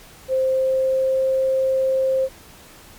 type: tone with pitch glide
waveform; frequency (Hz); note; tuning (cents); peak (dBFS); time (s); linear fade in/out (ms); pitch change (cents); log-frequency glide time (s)
sine; 524 to 527.9; C5 to C5; +2 to +15; -16; 0.28-2.29; 50; +13; 0.46-1.26
effects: pink hiss -45 dBFS RMS until 2.98 s + MP3 96 kbps